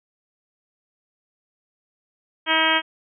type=harmonic tone; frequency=319.7 Hz; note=D#4; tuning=47 cents sharp; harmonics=1 / 2 / 3 / 4 / 5 / 6 / 7 / 8 / 9 / 10; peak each=-29 / -28 / -24 / -27 / -24 / -26 / -25 / -28 / -27 / -23 dBFS; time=2.46-2.82 s; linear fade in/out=50 ms; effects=none